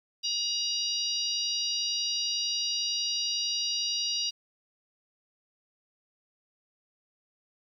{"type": "harmonic tone", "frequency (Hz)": 951, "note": "A#5", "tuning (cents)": 34, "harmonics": [3, 4, 5, 6], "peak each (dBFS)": [-34, -34, -31, -35], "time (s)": [0.23, 4.31], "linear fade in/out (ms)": 20, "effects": ["10-bit"]}